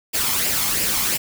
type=noise with flanger; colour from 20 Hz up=white; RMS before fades=-21 dBFS; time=0.13-1.18 s; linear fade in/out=20 ms; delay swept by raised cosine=0.39 to 0.96 ms; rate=2.9 Hz; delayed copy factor=+0.5; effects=none